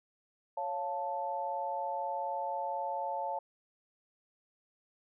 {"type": "chord", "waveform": "sine", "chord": "Db augmented", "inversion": "none", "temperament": "equal", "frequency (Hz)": [554.4, 698.5, 880], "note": ["Db5", "F5", "A5"], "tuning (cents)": [0, 0, 0], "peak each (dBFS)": [-39, -39, -35], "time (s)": [0.57, 3.39], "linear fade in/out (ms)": 5, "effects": []}